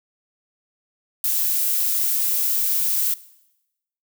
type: noise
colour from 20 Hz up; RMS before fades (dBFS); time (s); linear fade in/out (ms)
violet; -21; 1.24-3.14; 2
effects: noise-tail reverb RT60 0.9 s tail -19 dB re dry